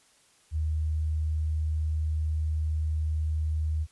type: tone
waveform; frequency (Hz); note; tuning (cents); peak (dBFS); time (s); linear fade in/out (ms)
sine; 77.78; D#2; 0; -25; 0.51-3.87; 50
effects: white hiss -62 dBFS RMS until 3.91 s + resampled to 24000 Hz